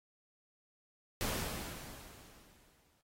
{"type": "noise with exponential decay", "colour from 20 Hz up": "pink", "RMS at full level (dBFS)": -35, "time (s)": [1.21, 3.01], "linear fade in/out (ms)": 0, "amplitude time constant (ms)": 390, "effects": ["AAC 48 kbps"]}